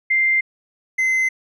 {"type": "tone pair in turn", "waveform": ["sine", "triangle"], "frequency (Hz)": [2093, 2058], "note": ["C7", "C7"], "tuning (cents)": [0, -29], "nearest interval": "unison", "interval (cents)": 29, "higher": "first", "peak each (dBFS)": -14, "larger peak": "neither", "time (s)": [[0.1, 0.41], [0.98, 1.29]], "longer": "neither", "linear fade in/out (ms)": 10, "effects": ["resampled to 22050 Hz"]}